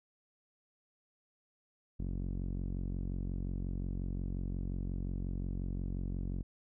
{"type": "tone with low-pass filter", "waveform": "sawtooth", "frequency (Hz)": 45.62, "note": "F#1", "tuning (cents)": -24, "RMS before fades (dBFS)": -37, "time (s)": [1.99, 6.43], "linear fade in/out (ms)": 10, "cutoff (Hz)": 250, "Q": 1.4, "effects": []}